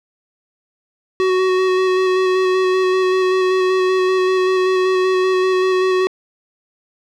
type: tone with vibrato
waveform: square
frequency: 372.6 Hz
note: F#4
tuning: 12 cents sharp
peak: -14 dBFS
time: 1.2-6.07 s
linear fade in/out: 0 ms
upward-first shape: square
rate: 5.2 Hz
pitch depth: 12 cents each way
effects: low-pass 4000 Hz 12 dB/octave + 8-bit